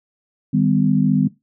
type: tone cluster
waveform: sine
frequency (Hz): 154.6 / 198.9 / 253.3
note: D#3 / G3 / B3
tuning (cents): -11 / +25 / +44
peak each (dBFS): -18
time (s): 0.53-1.28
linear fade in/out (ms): 10
effects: noise-tail reverb RT60 0.2 s tail -17 dB re dry

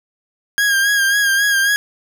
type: tone with vibrato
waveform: 40% pulse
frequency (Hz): 1624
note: G#6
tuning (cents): -39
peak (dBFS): -12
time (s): 0.58-1.76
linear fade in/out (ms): 0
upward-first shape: sine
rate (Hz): 3.7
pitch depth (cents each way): 44
effects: none

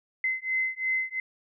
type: beating tone pair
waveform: sine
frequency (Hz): 2053 / 2055.9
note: C7 / C7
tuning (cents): -33 / -31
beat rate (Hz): 2.9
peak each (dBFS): -29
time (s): 0.24-1.2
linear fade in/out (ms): 2
effects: none

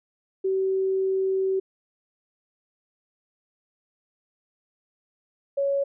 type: tone pair in turn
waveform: sine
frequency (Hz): 382.1 / 557.1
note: G4 / C#5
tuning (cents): -44 / +9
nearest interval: perfect fifth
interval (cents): 653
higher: second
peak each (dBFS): -21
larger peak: neither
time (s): 0.44-1.6 / 5.57-5.84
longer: first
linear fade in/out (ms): 10
effects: none

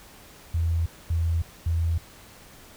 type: tone bursts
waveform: sine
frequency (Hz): 83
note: E2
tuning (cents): +12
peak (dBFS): -21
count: 3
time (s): 0.54-1.98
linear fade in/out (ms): 5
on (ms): 320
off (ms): 240
effects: pink hiss -49 dBFS RMS until 2.76 s

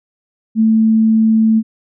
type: tone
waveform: sine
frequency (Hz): 221.3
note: A3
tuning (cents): +10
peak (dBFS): -8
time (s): 0.55-1.63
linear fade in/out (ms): 50
effects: none

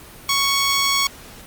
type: tone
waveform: 10% pulse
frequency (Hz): 1110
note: C#6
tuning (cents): +2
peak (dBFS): -8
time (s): 0.29-1.07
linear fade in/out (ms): 2
effects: pink hiss -41 dBFS RMS until 1.46 s + Opus 32 kbps

